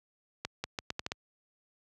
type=accelerating click train; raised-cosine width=0.2 ms; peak=-16 dBFS; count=7; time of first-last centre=0.45-1.119 s; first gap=190 ms; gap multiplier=0.78; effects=high-pass 60 Hz 12 dB/octave